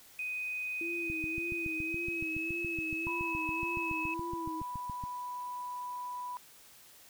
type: tone with pitch glide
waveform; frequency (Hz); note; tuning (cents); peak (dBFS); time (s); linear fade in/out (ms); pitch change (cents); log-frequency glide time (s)
sine; 2500 to 2578; D#7 to E7; +8 to -39; -34; 0.19-4.14; 2; +53; 1.71-2.43
type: tone with vibrato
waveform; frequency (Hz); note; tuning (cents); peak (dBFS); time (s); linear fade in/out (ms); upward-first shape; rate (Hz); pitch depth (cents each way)
sine; 330.7; E4; +6; -38; 0.81-4.61; 2; sine; 1.8; 62
type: click train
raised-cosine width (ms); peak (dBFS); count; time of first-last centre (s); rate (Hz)
5; -30; 29; 1.1-5.038; 7.11
type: tone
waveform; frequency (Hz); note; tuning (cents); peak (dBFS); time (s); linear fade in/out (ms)
sine; 987.8; B5; 0; -37; 3.07-6.37; 0
effects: white hiss -57 dBFS RMS until 7.09 s